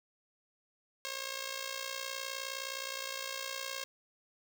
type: tone with amplitude modulation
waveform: 5% pulse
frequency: 539 Hz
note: C#5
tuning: 49 cents flat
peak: -23 dBFS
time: 1.05-3.84 s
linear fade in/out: 0 ms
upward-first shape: sine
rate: 59.4 Hz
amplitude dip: 70%
effects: none